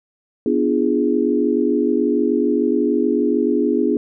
sine chord, B diminished seventh, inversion none, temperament equal with one note detuned, 246.9 / 293.7 / 343.2 / 415.3 Hz, B3 / D4 / F4 / Ab4, 0 / 0 / -30 / 0 cents, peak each -20 / -20 / -21 / -20 dBFS, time 0.46-3.97 s, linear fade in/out 2 ms, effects none

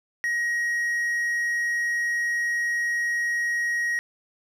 triangle tone, 1890 Hz, A#6, 23 cents sharp, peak -21 dBFS, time 0.24-3.99 s, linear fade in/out 0 ms, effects none

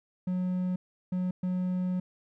triangle tone bursts at uneven times, 182.4 Hz, F#3, 24 cents flat, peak -25 dBFS, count 3, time 0.27-0.76 / 1.12-1.31 / 1.43-2 s, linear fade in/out 5 ms, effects none

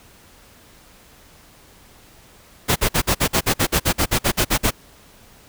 pink noise bursts, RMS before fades -17 dBFS, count 16, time 2.68-4.71 s, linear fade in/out 20 ms, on 80 ms, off 50 ms, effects pink hiss -49 dBFS RMS until 5.48 s

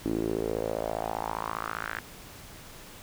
sawtooth tone with band-pass filter sweep, 55 Hz, A1, in tune, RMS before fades -32 dBFS, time 0.05-2 s, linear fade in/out 0 ms, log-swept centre 300 to 1700 Hz, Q 4.1, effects pink hiss -47 dBFS RMS until 3.02 s

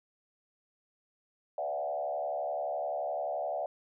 sine tone with frequency modulation, 659.3 Hz, E5, in tune, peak -31 dBFS, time 1.58-3.66 s, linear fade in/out 2 ms, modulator 71.6 Hz, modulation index 1.5, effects none

